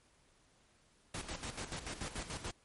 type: noise with tremolo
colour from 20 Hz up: pink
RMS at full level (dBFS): -41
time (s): 1.14-2.51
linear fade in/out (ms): 5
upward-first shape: square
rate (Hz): 6.9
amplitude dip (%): 65
effects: pink hiss -69 dBFS RMS until 2.64 s + MP3 48 kbps